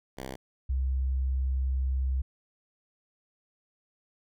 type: tone pair in turn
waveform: 5% pulse / sine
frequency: 65.5 / 65.5 Hz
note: C2 / C2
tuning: +2 / +2 cents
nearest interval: unison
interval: 0 cents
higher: neither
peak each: -26 / -25 dBFS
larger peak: second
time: 0.17-0.36 / 0.69-2.22 s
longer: second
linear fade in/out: 10 ms
effects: none